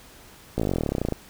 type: slowing click train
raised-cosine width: 2 ms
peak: -11 dBFS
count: 22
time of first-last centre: 0.58-1.123 s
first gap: 17 ms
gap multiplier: 1.04
effects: pink hiss -49 dBFS RMS until 1.29 s